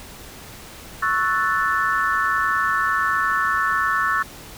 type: chord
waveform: sine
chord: F# minor seventh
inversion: second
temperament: equal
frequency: 1108.7 / 1318.5 / 1480 / 1760 Hz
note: C#6 / E6 / F#6 / A6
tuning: 0 / 0 / 0 / 0 cents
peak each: -23 / -23 / -25 / -23 dBFS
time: 1.02-4.23 s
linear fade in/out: 10 ms
effects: pink hiss -40 dBFS RMS until 4.57 s